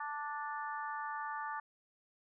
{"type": "harmonic tone", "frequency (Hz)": 293.7, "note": "D4", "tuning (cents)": 0, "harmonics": [3, 4, 5, 6], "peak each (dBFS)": [-41, -42, -47, -46], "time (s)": [0, 1.6], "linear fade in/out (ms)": 5, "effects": []}